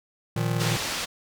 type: chord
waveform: square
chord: Bb suspended fourth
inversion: none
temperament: just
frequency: 116.54 / 155.39 / 174.81 Hz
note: Bb2 / Eb3 / F3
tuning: 0 / -2 / +2 cents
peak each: -27 / -29 / -32 dBFS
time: 0.36-0.77 s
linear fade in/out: 5 ms
type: low-pass noise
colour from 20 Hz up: white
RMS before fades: -30 dBFS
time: 0.59-1.06 s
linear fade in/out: 20 ms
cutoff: 5400 Hz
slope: 12 dB/octave
effects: none